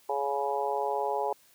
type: harmonic tone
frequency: 140.1 Hz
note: C#3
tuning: 19 cents sharp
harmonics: 3 / 4 / 5 / 6 / 7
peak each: -33 / -34 / -35 / -31 / -36 dBFS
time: 0.09-1.33 s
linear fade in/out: 5 ms
effects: white hiss -61 dBFS RMS until 1.54 s + high-pass 80 Hz 12 dB/octave